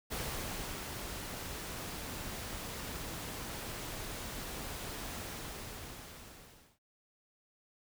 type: noise with ADSR envelope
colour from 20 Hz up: pink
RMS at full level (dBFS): -38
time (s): 0.1-6.79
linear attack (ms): 24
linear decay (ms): 670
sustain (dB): -4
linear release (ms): 1600
effects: none